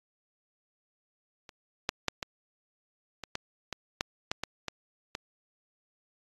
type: clicks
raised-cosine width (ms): 0.2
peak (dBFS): -29 / -9 / -9 / -16 / -21 / -15 / -17 / -10 / -12 / -14 / -16 / -17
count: 12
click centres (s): 1.492 / 1.891 / 2.083 / 2.228 / 3.237 / 3.354 / 3.727 / 4.009 / 4.315 / 4.436 / 4.683 / 5.151
effects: AAC 32 kbps